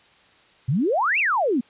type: exponential two-way sweep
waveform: sine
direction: up then down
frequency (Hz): 114.1 to 2794 to 219.5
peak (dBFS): -18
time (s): 0.68-1.61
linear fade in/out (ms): 10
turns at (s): 1.19
effects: white hiss -55 dBFS RMS until 1.69 s + resampled to 8000 Hz